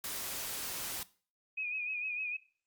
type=noise; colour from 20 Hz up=white; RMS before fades=-39 dBFS; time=0.04-1.03 s; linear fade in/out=2 ms
type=tone with vibrato; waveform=sine; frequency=2489 Hz; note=D#7; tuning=in tune; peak=-34 dBFS; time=1.57-2.37 s; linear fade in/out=10 ms; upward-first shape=sine; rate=6.6 Hz; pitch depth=55 cents each way
effects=noise-tail reverb RT60 0.4 s tail -19 dB re dry + Opus 48 kbps